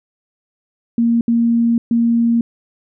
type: tone bursts at uneven times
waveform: sine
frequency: 233.1 Hz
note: A#3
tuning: in tune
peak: -11 dBFS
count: 3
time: 0.98-1.21 / 1.28-1.78 / 1.91-2.41 s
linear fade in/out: 2 ms
effects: none